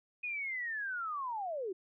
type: linear sweep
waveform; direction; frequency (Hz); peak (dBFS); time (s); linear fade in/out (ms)
sine; down; 2500 to 349.2; -35; 0.23-1.73; 10
effects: none